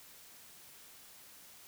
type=silence; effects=white hiss -56 dBFS RMS until 1.67 s